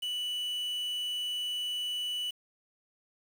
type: tone with quantisation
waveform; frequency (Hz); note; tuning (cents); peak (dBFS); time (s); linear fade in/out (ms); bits
triangle; 2960; F#7; 0; -30; 0.02-2.31; 10; 8
effects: none